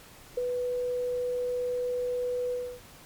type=tone with ADSR envelope; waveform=sine; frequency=493.9 Hz; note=B4; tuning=in tune; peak=-23 dBFS; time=0.37-2.81 s; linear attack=8 ms; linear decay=13 ms; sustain=-4 dB; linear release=300 ms; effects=pink hiss -51 dBFS RMS until 3.05 s + MP3 96 kbps